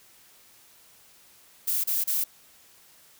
violet noise bursts, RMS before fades -26 dBFS, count 3, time 1.67-2.242 s, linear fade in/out 10 ms, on 170 ms, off 31 ms, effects white hiss -56 dBFS RMS until 3.19 s

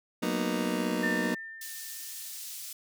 30% pulse chord, B major seventh, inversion second, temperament just, 185.21 / 231.5 / 246.9 / 308.7 Hz, F#3 / A#3 / B3 / D#4, +2 / -12 / 0 / -14 cents, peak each -31 dBFS, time 0.22-1.35 s, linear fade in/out 10 ms
sine tone with exponential decay, 1798 Hz, A6, 37 cents sharp, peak -27 dBFS, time 1.03-2.41 s, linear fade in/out 5 ms, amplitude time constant 300 ms
pink high-pass noise, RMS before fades -41 dBFS, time 1.61-2.73 s, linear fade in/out 5 ms, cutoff 5400 Hz, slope 12 dB/octave
effects none

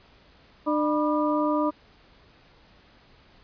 harmonic tone with a mistuned harmonic, 300.7 Hz, D4, 41 cents sharp, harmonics 1 / 2 / 3 / 4, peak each -24 / -27 / -29 / -30 dBFS, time 0.66-1.71 s, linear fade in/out 20 ms, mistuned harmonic 3, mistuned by +140 cents, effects pink hiss -56 dBFS RMS until 3.43 s + resampled to 11025 Hz

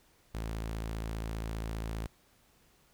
sawtooth tone, 55 Hz, A1, in tune, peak -31 dBFS, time 0.34-2.07 s, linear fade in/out 10 ms, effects pink hiss -66 dBFS RMS until 2.93 s

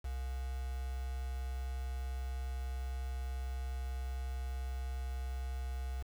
sine tone with quantisation, 64.4 Hz, C2, 27 cents flat, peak -36 dBFS, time 0.04-6.03 s, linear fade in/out 10 ms, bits 8, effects none

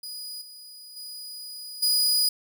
sawtooth tone with level steps, 4934 Hz, D#8, 15 cents flat, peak -32 / -40 / -34 / -17 dBFS, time 0.03-2.29 s, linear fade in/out 5 ms, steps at 0.41 / 0.96 / 1.82 s, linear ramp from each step 10 ms, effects none

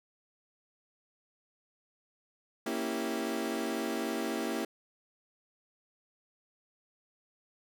30% pulse chord, A# diminished seventh, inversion none, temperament equal, 233.1 / 277.2 / 329.6 / 392 Hz, A#3 / C#4 / E4 / G4, 0 / 0 / 0 / 0 cents, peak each -34 / -36 / -34 / -36 dBFS, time 2.66-4.65 s, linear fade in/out 5 ms, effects none

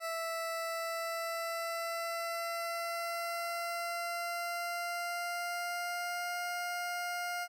20% pulse tone with pitch glide, 659.3 to 706.6 Hz, E5 to F5, 0 to +20 cents, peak -30 dBFS, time 0-7.48 s, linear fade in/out 50 ms, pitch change +120 cents, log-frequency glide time 0.5-6.39 s, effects none

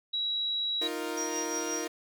sine tone, 3882 Hz, B7, 31 cents flat, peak -28 dBFS, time 0.13-0.88 s, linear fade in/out 10 ms
sawtooth chord, Eb suspended second, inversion none, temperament equal, 311.1 / 349.2 / 466.2 Hz, Eb4 / F4 / Bb4, 0 / 0 / 0 cents, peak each -33 dBFS, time 0.81-1.88 s, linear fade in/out 10 ms
sine tone with tremolo, 5710 Hz, F8, 37 cents sharp, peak -31 dBFS, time 1.17-1.85 s, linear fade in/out 5 ms, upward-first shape triangle, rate 5.7 Hz, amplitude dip 70%
effects none

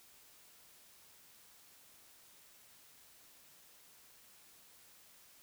silence, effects white hiss -62 dBFS RMS until 5.42 s

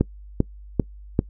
click train, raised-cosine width 3 ms, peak -4 dBFS, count 4, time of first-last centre 0.01-1.191 s, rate 2.54 Hz, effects noise-tail reverb RT60 0.1 s tail -23 dB re dry + added 50 Hz sine -39 dBFS peak until 1.29 s

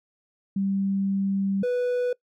sine / triangle tone pair in turn, 195.7 / 493.1 Hz, G3 / B4, -3 / -3 cents, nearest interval octave + major third, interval 1600 cents, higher second, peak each -22 / -20 dBFS, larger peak second, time 0.56-1.63 / 1.63-2.13 s, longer first, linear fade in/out 5 ms, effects noise-tail reverb RT60 0.1 s tail -22 dB re dry

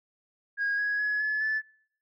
sine tone with pitch steps, 1638 / 1663.7 / 1689.9 / 1716.5 / 1743.4 Hz, G#6 / G#6 / G#6 / A6 / A6, -24 / +3 / +30 / -43 / -16 cents, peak -24 dBFS, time 0.57-1.62 s, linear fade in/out 50 ms, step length 210 ms, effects noise-tail reverb RT60 0.6 s tail -22 dB re dry + tanh soft clip ceiling -22 dBFS

